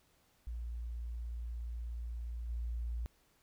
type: tone with level steps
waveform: sine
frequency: 58.4 Hz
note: A#1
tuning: 4 cents sharp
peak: -38 / -35 dBFS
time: 0.47-3.06 s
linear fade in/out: 0 ms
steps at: 2.48 s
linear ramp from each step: 20 ms
effects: pink hiss -71 dBFS RMS until 3.42 s